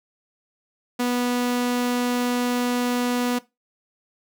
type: tone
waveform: sawtooth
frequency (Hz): 245.2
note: B3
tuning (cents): -12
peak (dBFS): -17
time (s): 0.99-3.39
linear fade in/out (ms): 10
effects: noise-tail reverb RT60 0.2 s tail -17 dB re dry